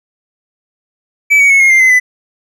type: tone with pitch steps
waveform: triangle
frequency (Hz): 2300 / 2247 / 2196 / 2146 / 2097 / 2049 / 2002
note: D7 / C#7 / C#7 / C7 / C7 / C7 / B6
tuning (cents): -37 / +23 / -17 / +43 / +3 / -37 / +23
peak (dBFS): -3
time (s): 1.3-2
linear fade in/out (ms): 20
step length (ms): 100
effects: none